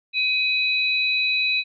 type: tone pair together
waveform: sine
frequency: 2519 / 3944 Hz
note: D#7 / B7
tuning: +21 / -3 cents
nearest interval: minor sixth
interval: 776 cents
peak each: -20 / -24 dBFS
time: 0.13-1.64 s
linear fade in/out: 50 ms
effects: none